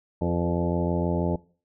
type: harmonic tone with a mistuned harmonic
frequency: 86.3 Hz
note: F2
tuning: 20 cents flat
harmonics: 1 / 2 / 3 / 4 / 5 / 6 / 7 / 8 / 9 / 10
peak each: -29 / -27 / -32 / -31 / -33 / -35 / -33 / -44 / -43 / -37 dBFS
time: 0.21-1.36 s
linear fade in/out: 5 ms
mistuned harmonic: 5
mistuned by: +23 cents
effects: noise-tail reverb RT60 0.4 s tail -21 dB re dry